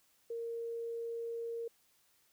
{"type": "tone", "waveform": "sine", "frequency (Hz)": 463.6, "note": "A#4", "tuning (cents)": -10, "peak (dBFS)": -37, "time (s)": [0.3, 1.68], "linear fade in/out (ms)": 5, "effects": ["white hiss -71 dBFS RMS until 2.32 s"]}